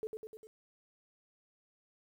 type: tone with echo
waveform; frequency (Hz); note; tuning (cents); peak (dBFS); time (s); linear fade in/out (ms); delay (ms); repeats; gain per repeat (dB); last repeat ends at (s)
sine; 436; A4; -16; -34; 0.03-0.07; 0; 100; 4; -4; 0.47
effects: 11-bit